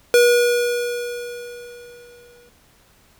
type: tone with exponential decay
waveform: square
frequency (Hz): 482.5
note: B4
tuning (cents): -40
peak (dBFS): -10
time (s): 0.14-2.49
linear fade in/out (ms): 1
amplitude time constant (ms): 510
effects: pink hiss -55 dBFS RMS until 3.19 s